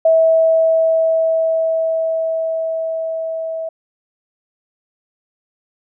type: tone with level ramp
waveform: sine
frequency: 649 Hz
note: E5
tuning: 27 cents flat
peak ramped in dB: -8 to -21 dBFS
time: 0.05-3.69 s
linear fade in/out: 5 ms
effects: none